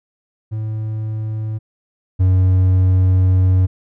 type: tone pair in turn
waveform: triangle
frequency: 108.9 / 92.85 Hz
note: A2 / F#2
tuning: -17 / +7 cents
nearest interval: minor third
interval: 276 cents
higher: first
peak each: -18 / -8 dBFS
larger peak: second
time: 0.51-1.59 / 2.19-3.67 s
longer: second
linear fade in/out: 20 ms
effects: none